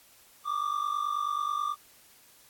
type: tone pair together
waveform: triangle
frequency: 1159 / 1208.3 Hz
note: D6 / D6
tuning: -23 / +49 cents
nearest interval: minor second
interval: 72 cents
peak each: -29 / -29 dBFS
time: 0.44-1.76 s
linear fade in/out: 50 ms
effects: white hiss -58 dBFS RMS until 2.49 s + AAC 64 kbps